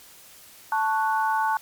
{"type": "chord", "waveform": "sine", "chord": "F# minor", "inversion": "first", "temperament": "equal", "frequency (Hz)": [880, 1108.7, 1480], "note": ["A5", "C#6", "F#6"], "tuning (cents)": [0, 0, 0], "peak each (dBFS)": [-22, -28, -28], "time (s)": [0.72, 1.57], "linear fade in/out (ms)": 2, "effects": ["white hiss -49 dBFS RMS until 1.61 s", "MP3 96 kbps"]}